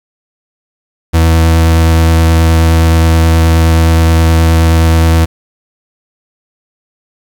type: tone with vibrato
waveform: 40% pulse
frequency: 81.7 Hz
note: E2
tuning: 15 cents flat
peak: -4 dBFS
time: 1.13-5.26 s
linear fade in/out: 20 ms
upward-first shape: sine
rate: 9.5 Hz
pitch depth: 12 cents each way
effects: 7-bit